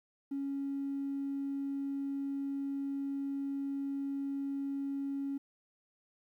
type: tone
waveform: triangle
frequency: 277.2 Hz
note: C#4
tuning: in tune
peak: -30 dBFS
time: 0.31-5.38 s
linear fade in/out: 10 ms
effects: tanh soft clip ceiling -31 dBFS + 12-bit